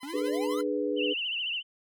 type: tone with tremolo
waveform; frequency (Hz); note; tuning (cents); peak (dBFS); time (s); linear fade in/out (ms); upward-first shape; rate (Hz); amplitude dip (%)
15% pulse; 1015; B5; +47; -31; 0-0.64; 50; triangle; 12; 90
type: exponential sweep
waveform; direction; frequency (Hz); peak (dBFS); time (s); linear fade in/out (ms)
square; up; 261.6 to 1400; -38; 0.03-0.61; 2
type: chord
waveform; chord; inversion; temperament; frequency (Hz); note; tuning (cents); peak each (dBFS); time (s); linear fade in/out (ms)
sine; G# diminished; second; equal with one note detuned; 296.7 / 415.3 / 493.9; D4 / G#4 / B4; +18 / 0 / 0; -31; 0.13-1.14; 20
type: tone with vibrato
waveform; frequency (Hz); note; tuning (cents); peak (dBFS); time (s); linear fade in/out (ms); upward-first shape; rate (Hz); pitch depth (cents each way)
sine; 2861; F7; +41; -29; 0.96-1.63; 50; triangle; 14; 140
effects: none